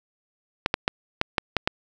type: clicks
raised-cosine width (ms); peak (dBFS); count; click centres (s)
0.3; -4; 7; 0.661 / 0.741 / 0.879 / 1.214 / 1.382 / 1.567 / 1.675
effects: none